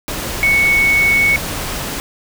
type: tone in noise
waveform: sine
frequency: 2217 Hz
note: C#7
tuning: in tune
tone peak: -10 dBFS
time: 0.43-1.36 s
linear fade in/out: 0 ms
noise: pink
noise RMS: -23 dBFS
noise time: 0.08-2 s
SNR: +10 dB
effects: none